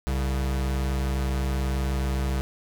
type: tone pair together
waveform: square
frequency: 65.41 / 137.32 Hz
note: C2 / C#3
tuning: 0 / -16 cents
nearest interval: octave + minor second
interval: 1284 cents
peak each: -25 / -33 dBFS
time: 0.07-2.41 s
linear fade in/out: 0 ms
effects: none